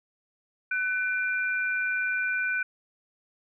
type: tone pair together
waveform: sine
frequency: 1500 / 2381 Hz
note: F#6 / D7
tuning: +23 / +23 cents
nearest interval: minor sixth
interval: 800 cents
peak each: -26 / -31 dBFS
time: 0.71-2.63 s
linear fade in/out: 5 ms
effects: none